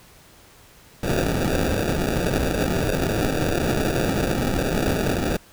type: noise with sample-and-hold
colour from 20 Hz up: blue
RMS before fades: -22 dBFS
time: 1.03-5.37 s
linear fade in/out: 5 ms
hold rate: 1050 Hz
effects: pink hiss -50 dBFS RMS until 5.52 s